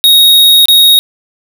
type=tone with dropouts; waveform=square; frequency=3758 Hz; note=A#7; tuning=13 cents sharp; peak=-3 dBFS; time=0.04-0.99 s; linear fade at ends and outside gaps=0 ms; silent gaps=0.656-0.684 s; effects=none